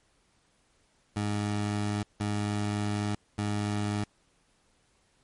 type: tone bursts at uneven times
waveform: 20% pulse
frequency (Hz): 103.83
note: G#2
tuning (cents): 0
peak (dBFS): -23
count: 3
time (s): 1.16-2.03 / 2.2-3.15 / 3.38-4.04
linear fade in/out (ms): 5
effects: pink hiss -68 dBFS RMS until 5.23 s + MP3 48 kbps